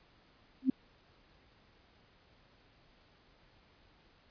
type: tone with exponential growth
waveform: sine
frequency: 261.6 Hz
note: C4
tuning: in tune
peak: -20 dBFS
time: 0.62-0.7 s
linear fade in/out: 5 ms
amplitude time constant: 17 ms
effects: pink hiss -65 dBFS RMS until 4.3 s + resampled to 11025 Hz